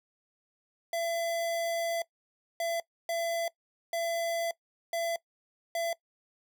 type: tone bursts at uneven times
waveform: square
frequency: 673 Hz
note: E5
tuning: 36 cents sharp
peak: -30 dBFS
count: 6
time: 0.93-2.02 / 2.6-2.8 / 3.09-3.48 / 3.93-4.51 / 4.93-5.16 / 5.75-5.93 s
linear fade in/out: 2 ms
effects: noise-tail reverb RT60 0.1 s tail -20 dB re dry